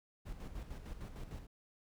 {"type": "noise with tremolo", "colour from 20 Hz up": "brown", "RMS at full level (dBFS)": -44, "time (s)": [0.25, 1.47], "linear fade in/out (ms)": 20, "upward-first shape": "square", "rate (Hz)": 6.6, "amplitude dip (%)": 55, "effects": []}